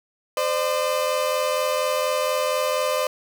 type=tone pair together; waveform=30% pulse; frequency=516.8 / 601 Hz; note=C5 / D5; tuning=-21 / +40 cents; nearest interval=minor third; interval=261 cents; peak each=-21 dBFS; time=0.37-3.07 s; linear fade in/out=2 ms; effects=none